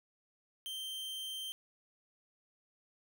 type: tone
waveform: 45% pulse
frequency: 3136 Hz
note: G7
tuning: in tune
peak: -39 dBFS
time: 0.66-1.52 s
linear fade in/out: 0 ms
effects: none